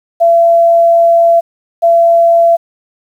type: tone pair in turn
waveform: sine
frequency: 676 / 676 Hz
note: E5 / E5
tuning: +43 / +43 cents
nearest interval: unison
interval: 0 cents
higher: neither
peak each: -4 dBFS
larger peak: neither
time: 0.2-1.41 / 1.82-2.57 s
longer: first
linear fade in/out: 20 ms
effects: 7-bit